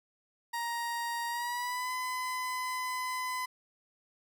30% pulse tone with pitch glide, 939 to 1012.2 Hz, A#5 to B5, +12 to +42 cents, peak -30 dBFS, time 0.53-3.46 s, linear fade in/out 10 ms, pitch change +130 cents, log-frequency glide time 1.27-1.92 s, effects none

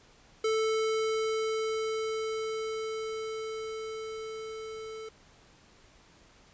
square tone with level ramp, 440 Hz, A4, in tune, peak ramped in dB -26 to -40 dBFS, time 0.44-5.09 s, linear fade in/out 5 ms, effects pink hiss -59 dBFS RMS until 6.53 s + resampled to 16000 Hz

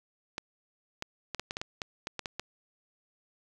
clicks, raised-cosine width 0.2 ms, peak -17 dBFS, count 12, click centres 0.381 / 1.024 / 1.347 / 1.396 / 1.509 / 1.569 / 1.615 / 1.818 / 2.071 / 2.193 / 2.258 / 2.396 s, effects 8-bit

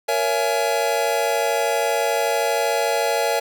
square chord, A# half-diminished seventh, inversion none, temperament just, 466.2 / 559.4 / 671.3 / 839.1 Hz, A#4 / C#5 / E5 / G#5, 0 / +16 / +31 / +18 cents, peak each -25 dBFS, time 0.08-3.4 s, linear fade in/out 10 ms, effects none

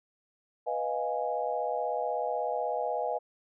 sine chord, F half-diminished seventh, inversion second, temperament equal, 493.9 / 622.3 / 698.5 / 830.6 Hz, Cb5 / Eb5 / F5 / Ab5, 0 / 0 / 0 / 0 cents, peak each -34 dBFS, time 0.66-3.19 s, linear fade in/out 20 ms, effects none

